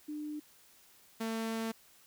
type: tone pair in turn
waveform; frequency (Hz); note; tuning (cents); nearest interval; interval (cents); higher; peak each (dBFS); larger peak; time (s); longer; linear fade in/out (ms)
sine / sawtooth; 300 / 224.7; D4 / A3; +37 / +37; perfect fourth; 500; first; -37 / -30; second; 0.08-0.4 / 1.2-1.72; second; 10
effects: white hiss -62 dBFS RMS until 2.06 s